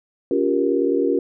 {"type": "chord", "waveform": "sine", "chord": "G half-diminished seventh", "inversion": "second", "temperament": "just", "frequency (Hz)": [282.2, 352.8, 392, 470.4], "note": ["Db4", "F4", "G4", "Bb4"], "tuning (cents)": [31, 18, 0, 16], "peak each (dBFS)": -22, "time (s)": [0.31, 1.19], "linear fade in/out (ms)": 2, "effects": []}